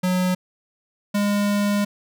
square tone pair in turn, 182.8 / 204.3 Hz, F#3 / G#3, -21 / -28 cents, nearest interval major second, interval 193 cents, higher second, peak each -19 dBFS, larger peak neither, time 0.03-0.35 / 1.14-1.85 s, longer second, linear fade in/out 10 ms, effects none

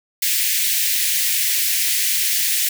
white high-pass noise, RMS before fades -19 dBFS, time 0.22-2.69 s, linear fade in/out 5 ms, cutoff 1800 Hz, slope 48 dB/octave, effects none

